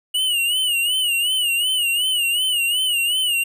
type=tone with vibrato; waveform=square; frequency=2902 Hz; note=F#7; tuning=34 cents flat; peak=-18 dBFS; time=0.14-3.44 s; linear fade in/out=10 ms; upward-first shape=sine; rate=2.7 Hz; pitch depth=100 cents each way; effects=none